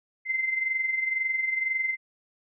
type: tone with amplitude modulation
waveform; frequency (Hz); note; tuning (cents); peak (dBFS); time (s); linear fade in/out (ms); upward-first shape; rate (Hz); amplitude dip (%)
sine; 2075; C7; -15; -22; 0.25-1.97; 50; sine; 22; 60
effects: none